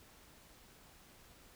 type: silence
effects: pink hiss -61 dBFS RMS until 1.55 s